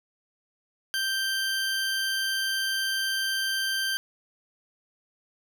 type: tone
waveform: 20% pulse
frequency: 1568 Hz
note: G6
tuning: in tune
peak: -21 dBFS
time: 0.94-3.97 s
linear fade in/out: 0 ms
effects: none